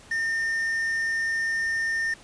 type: tone with quantisation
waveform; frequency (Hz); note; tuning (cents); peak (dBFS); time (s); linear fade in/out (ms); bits
triangle; 1815; A#6; -47; -22; 0.11-2.14; 5; 7
effects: pink hiss -50 dBFS RMS until 2.23 s + resampled to 22050 Hz